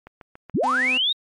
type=click train; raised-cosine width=0.5 ms; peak=-26 dBFS; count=5; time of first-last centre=0.07-0.639 s; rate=7.03 Hz
type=linear sweep; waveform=sine; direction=up; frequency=98 to 3817 Hz; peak=-18 dBFS; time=0.54-1.13 s; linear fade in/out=10 ms
type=tone; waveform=sawtooth; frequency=255.4 Hz; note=C4; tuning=42 cents flat; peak=-25 dBFS; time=0.63-0.98 s; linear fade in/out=10 ms
effects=MP3 48 kbps